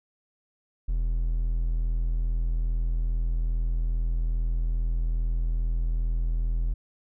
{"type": "tone", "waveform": "triangle", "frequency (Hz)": 41.2, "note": "E1", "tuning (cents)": 0, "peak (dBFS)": -21, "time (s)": [0.88, 6.74], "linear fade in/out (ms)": 10, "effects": []}